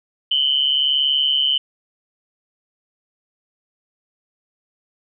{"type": "tone pair together", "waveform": "sine", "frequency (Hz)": [2960, 3101], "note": ["F#7", "G7"], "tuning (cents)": [0, -19], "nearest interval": "minor second", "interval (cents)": 81, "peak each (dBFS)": -18, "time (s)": [0.31, 1.58], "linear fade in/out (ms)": 5, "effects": []}